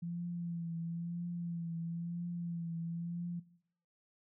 sine tone with vibrato, 170 Hz, F3, 46 cents flat, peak -37 dBFS, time 0.02-3.4 s, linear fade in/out 10 ms, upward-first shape triangle, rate 1 Hz, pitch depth 43 cents each way, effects noise-tail reverb RT60 0.7 s tail -19 dB re dry

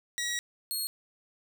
15% pulse tone pair in turn, 1913 / 4295 Hz, A#6 / C8, +44 / +44 cents, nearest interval octave + major second, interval 1400 cents, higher second, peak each -24 dBFS, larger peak neither, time 0.18-0.39 / 0.71-0.87 s, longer first, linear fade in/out 0 ms, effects none

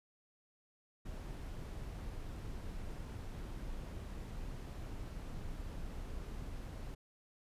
brown noise, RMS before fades -44 dBFS, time 1.05-6.95 s, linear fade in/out 10 ms, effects resampled to 32000 Hz

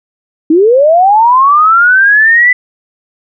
sine linear sweep, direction up, 300 to 2009 Hz, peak -3 dBFS, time 0.5-2.53 s, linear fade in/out 5 ms, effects none

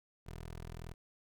15% pulse tone, 41.27 Hz, E1, 3 cents sharp, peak -38 dBFS, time 0.26-0.94 s, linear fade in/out 10 ms, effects none

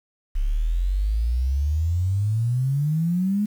sine exponential sweep, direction up, 33.55 to 212.6 Hz, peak -19 dBFS, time 0.35-3.46 s, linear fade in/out 10 ms, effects 8-bit

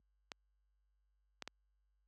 clicks, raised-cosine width 0.2 ms, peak -26 dBFS, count 3, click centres 0.318 / 1.423 / 1.476 s, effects added 50 Hz sine -52 dBFS peak until 2.07 s + high-pass 200 Hz 12 dB/octave

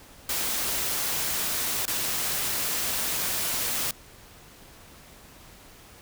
white noise with dropouts, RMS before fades -28 dBFS, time 0.29-3.91 s, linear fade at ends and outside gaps 2 ms, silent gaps 1.855-1.879 s, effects pink hiss -50 dBFS RMS until 6.01 s

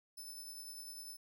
15% pulse tone with tremolo, 5274 Hz, E8, in tune, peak -40 dBFS, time 0.17-1.17 s, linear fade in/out 10 ms, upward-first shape sine, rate 10 Hz, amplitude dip 30%, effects none

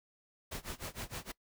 pink noise with tremolo, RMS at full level -40 dBFS, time 0.51-1.32 s, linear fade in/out 10 ms, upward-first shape sine, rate 6.5 Hz, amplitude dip 95%, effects noise-tail reverb RT60 0.1 s tail -22 dB re dry

